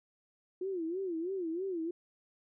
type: tone with vibrato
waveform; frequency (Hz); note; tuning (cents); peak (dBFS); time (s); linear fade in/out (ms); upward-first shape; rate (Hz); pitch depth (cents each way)
sine; 354; F4; +23; -33; 0.61-1.91; 5; sine; 3.1; 170
effects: none